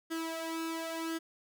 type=tone with flanger; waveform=sawtooth; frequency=326.7 Hz; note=E4; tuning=15 cents flat; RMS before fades=-37 dBFS; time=0.1-1.19 s; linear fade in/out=20 ms; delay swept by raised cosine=0.61 to 2.31 ms; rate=0.94 Hz; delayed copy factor=+0.7; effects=none